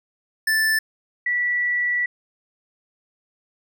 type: tone pair in turn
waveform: square / sine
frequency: 1760 / 1953.5 Hz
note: A6 / B6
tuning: 0 / -19 cents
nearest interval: major second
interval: 181 cents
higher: second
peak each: -18 / -19 dBFS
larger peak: first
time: 0.47-0.79 / 1.26-2.06 s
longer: second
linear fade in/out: 5 ms
effects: none